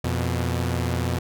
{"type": "tone pair together", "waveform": "sawtooth", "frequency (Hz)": [86.2, 121.8], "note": ["F2", "B2"], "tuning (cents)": [-22, -24], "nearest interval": "tritone", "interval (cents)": 598, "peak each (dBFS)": [-21, -22], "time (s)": [0.04, 1.19], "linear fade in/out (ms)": 5, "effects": []}